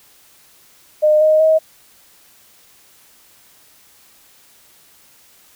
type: tone with pitch steps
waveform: sine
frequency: 610 / 621.7 / 633.7 Hz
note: D#5 / D#5 / D#5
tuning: -34 / -2 / +32 cents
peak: -9 dBFS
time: 1.02-1.59 s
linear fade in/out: 20 ms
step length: 190 ms
effects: white hiss -50 dBFS RMS until 5.55 s